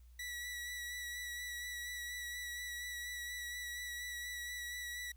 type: tone with vibrato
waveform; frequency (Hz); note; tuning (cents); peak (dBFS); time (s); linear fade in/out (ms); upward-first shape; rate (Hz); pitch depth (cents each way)
sawtooth; 1946; B6; -26; -38; 0.19-5.12; 5; sine; 4.2; 19
effects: added 60 Hz sine -56 dBFS peak until 5.16 s + white hiss -75 dBFS RMS until 5.16 s